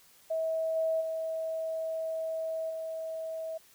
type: tone with level steps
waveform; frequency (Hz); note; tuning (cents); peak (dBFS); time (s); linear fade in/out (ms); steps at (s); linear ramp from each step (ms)
sine; 645; E5; -38; -28 / -26 / -31 / -34; 0.3-3.58; 10; 0.75 / 1 / 2.69; 20
effects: white hiss -60 dBFS RMS until 3.74 s